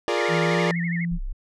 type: chord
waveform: sawtooth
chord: Bb dominant seventh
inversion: second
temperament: equal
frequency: 349.2 / 415.3 / 466.2 / 587.3 Hz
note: F4 / Ab4 / Bb4 / D5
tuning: 0 / 0 / 0 / 0 cents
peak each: -23 dBFS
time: 0.08-0.71 s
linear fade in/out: 0 ms
type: tone with vibrato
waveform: sine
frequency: 1975.5 Hz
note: B6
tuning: in tune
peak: -29 dBFS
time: 0.17-1.05 s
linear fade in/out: 2 ms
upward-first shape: sine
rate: 12 Hz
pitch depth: 180 cents each way
type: tone with pitch glide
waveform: sine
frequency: 164.81 to 170.92 Hz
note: E3 to F3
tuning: 0 to -37 cents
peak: -23 dBFS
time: 0.28-1.19 s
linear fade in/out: 50 ms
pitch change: +63 cents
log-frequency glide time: 0.46-0.58 s
type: tone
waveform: sine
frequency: 32.56 Hz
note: C1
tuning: 8 cents flat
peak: -26 dBFS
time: 1.11-1.33 s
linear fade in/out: 10 ms
effects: low-pass 5000 Hz 12 dB/octave